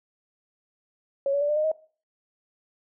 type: tone with pitch steps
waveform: sine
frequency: 553 / 567.6 / 582.5 / 597.8 / 613.6 / 629.8 Hz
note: C#5 / C#5 / D5 / D5 / D#5 / D#5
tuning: -4 / +41 / -14 / +31 / -24 / +21 cents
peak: -21 dBFS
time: 1.26-1.716 s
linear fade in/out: 2 ms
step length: 76 ms
effects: noise-tail reverb RT60 0.4 s tail -20 dB re dry